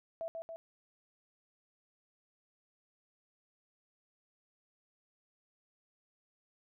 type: tone with echo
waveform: sine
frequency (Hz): 659.3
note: E5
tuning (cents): 0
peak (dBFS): -36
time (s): 0.21-0.28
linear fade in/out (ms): 0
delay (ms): 140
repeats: 2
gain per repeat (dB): -3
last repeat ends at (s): 0.56
effects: none